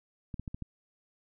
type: clicks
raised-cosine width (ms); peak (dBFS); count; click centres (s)
5; -25; 5; 0.342 / 0.396 / 0.478 / 0.545 / 0.623
effects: none